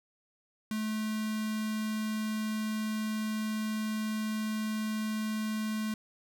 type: tone with notch filter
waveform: square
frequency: 216.4 Hz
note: A3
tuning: 29 cents flat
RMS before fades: -33 dBFS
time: 0.71-5.94 s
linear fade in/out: 2 ms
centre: 590 Hz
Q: 1.1
effects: none